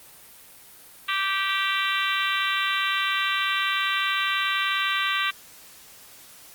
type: harmonic tone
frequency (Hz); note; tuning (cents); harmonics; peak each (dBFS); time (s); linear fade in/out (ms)
389.9; G4; -9; 3 / 4 / 5 / 6 / 7 / 8 / 9 / 10; -28 / -29 / -30 / -31 / -31 / -32 / -33 / -33; 1.08-5.31; 10
effects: white hiss -48 dBFS RMS until 6.54 s + Opus 32 kbps